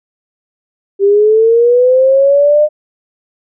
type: linear sweep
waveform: sine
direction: up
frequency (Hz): 392 to 609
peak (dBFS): -5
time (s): 0.99-2.69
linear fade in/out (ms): 50
effects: none